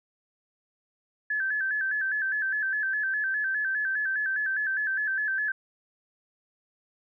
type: tone with vibrato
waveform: sine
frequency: 1632 Hz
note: G#6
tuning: 31 cents flat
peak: -25 dBFS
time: 1.3-5.52 s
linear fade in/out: 5 ms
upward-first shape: square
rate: 4.9 Hz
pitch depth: 82 cents each way
effects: none